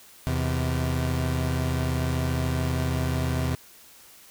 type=tone pair together; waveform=30% pulse; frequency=80.7 / 128.1 Hz; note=E2 / C3; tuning=-36 / -36 cents; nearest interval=minor sixth; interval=800 cents; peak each=-24 dBFS; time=0.27-3.55 s; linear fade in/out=0 ms; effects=white hiss -51 dBFS RMS until 4.3 s